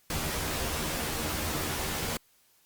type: noise with comb filter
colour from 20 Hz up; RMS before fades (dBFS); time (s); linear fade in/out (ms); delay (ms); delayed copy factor
pink; -32; 0.1-2.17; 2; 13; +0.75
effects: white hiss -65 dBFS RMS until 2.65 s + Opus 48 kbps